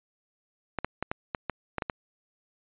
clicks, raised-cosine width 0.5 ms, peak -14 dBFS, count 9, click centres 0.787 / 0.846 / 1.026 / 1.115 / 1.348 / 1.497 / 1.783 / 1.822 / 1.898 s, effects resampled to 8000 Hz

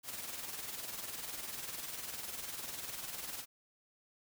white noise with tremolo, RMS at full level -41 dBFS, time 0.03-3.46 s, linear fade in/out 50 ms, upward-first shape sine, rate 20 Hz, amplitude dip 55%, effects none

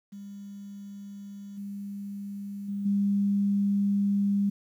sine tone with level steps, 200.7 Hz, G3, 41 cents sharp, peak -39 / -34 / -29 / -22 dBFS, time 0.12-4.5 s, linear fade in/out 10 ms, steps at 1.57 / 2.68 / 2.85 s, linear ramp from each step 10 ms, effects 10-bit

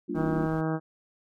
sine chord, G minor seventh, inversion none, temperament equal with one note detuned, 193.63 / 233.1 / 293.7 / 349.2 Hz, G3 / Bb3 / D4 / F4, -21 / 0 / 0 / 0 cents, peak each -37 / -36 / -33 / -33 dBFS, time 0.08-0.47 s, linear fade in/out 20 ms
harmonic tone, 159.2 Hz, D#3, 40 cents sharp, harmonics 1 / 2 / 3 / 4 / 5 / 6 / 7 / 8 / 9 / 10, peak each -29 / -30 / -35 / -37 / -38 / -44 / -43 / -42 / -46 / -44 dBFS, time 0.14-0.8 s, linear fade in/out 50 ms
brown noise, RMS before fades -44 dBFS, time 0.15-0.61 s, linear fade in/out 2 ms
effects none

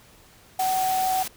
sine tone in noise, 752 Hz, F#5, 28 cents sharp, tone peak -21 dBFS, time 0.59-1.23 s, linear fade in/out 5 ms, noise white, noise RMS -32 dBFS, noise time 0.59-1.28 s, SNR +8 dB, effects pink hiss -53 dBFS RMS until 1.36 s

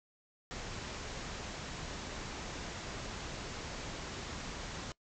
pink low-pass noise, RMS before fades -43 dBFS, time 0.51-4.92 s, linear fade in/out 0 ms, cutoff 7500 Hz, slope 96 dB/octave, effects noise-tail reverb RT60 0.1 s tail -22 dB re dry

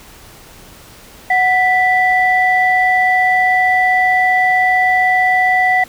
sine tone pair together, 740 / 1975.5 Hz, F#5 / B6, 0 / 0 cents, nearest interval octave + perfect fourth, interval 1700 cents, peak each -12 dBFS, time 1.3-5.84 s, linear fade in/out 5 ms, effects tanh soft clip ceiling -2 dBFS + pink hiss -40 dBFS RMS until 5.88 s

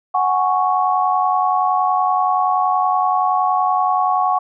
sine chord, F# suspended second, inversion none, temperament equal, 740 / 830.6 / 1108.7 Hz, F#5 / G#5 / C#6, 0 / 0 / 0 cents, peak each -17 / -21 / -18 dBFS, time 0.14-4.39 s, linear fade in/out 10 ms, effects none

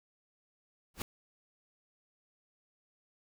pink noise with exponential growth, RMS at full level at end -31 dBFS, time 0.94-1.02 s, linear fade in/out 2 ms, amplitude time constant 16 ms, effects none

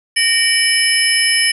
sine tone cluster, 1850 / 2311 / 2972 / 5230 / 10800 Hz, A#6 / D7 / F#7 / E8 / E9, -14 / -28 / +7 / -15 / +41 cents, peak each -18 dBFS, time 0.16-1.52 s, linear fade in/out 10 ms, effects none

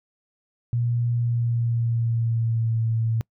sine tone with pitch glide, 119.2 to 113.29 Hz, A#2 to A#2, +39 to -49 cents, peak -20 dBFS, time 0.73-3.21 s, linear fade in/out 0 ms, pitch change -88 cents, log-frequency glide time 1.12-2.81 s, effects noise-tail reverb RT60 0.1 s tail -26 dB re dry

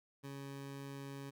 20% pulse tone, 138.59 Hz, C#3, in tune, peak -40 dBFS, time 0.23-1.31 s, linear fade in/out 20 ms, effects none

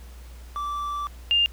triangle / sine tone pair in turn, 1165 / 2806 Hz, D6 / F7, -14 / +8 cents, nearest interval octave + minor third, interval 1522 cents, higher second, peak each -25 / -17 dBFS, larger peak second, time 0.56-1.07 / 1.31-1.46 s, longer first, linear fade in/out 0 ms, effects added 60 Hz sine -40 dBFS peak until 1.52 s + pink hiss -52 dBFS RMS until 1.52 s

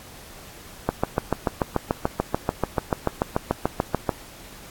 click train, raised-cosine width 1 ms, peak -5 dBFS, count 23, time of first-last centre 0.89-4.092 s, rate 6.87 Hz, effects pink hiss -44 dBFS RMS until 4.7 s + AAC 64 kbps

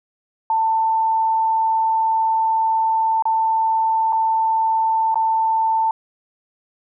sine tone with dropouts, 891 Hz, A5, 22 cents sharp, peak -15 dBFS, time 0.5-5.91 s, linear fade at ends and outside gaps 2 ms, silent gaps 3.224-3.254 / 4.125-4.129 / 5.144-5.156 s, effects none

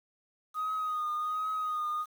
sine tone with vibrato, 1244.5 Hz, D#6, in tune, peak -28 dBFS, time 0.54-2.06 s, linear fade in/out 50 ms, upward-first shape triangle, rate 1.3 Hz, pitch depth 42 cents each way, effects tanh soft clip ceiling -28 dBFS + 9-bit

